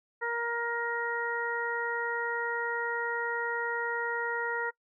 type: harmonic tone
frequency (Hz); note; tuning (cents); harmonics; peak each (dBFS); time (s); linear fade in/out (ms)
470; A#4; +14; 1 / 2 / 3 / 4; -35 / -35 / -35 / -35; 0.21-4.71; 20
effects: noise-tail reverb RT60 0.1 s tail -23 dB re dry